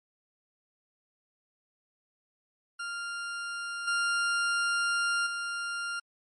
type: tone with level steps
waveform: 40% pulse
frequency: 1396.9 Hz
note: F6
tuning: in tune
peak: -33 / -25 / -31 dBFS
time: 2.79-6 s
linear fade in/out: 10 ms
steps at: 3.87 / 5.26 s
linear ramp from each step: 10 ms
effects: MP3 48 kbps